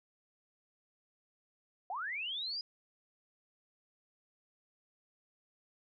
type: linear sweep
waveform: sine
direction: up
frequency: 682 to 4978 Hz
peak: -36 dBFS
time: 1.9-2.61 s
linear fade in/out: 2 ms
effects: none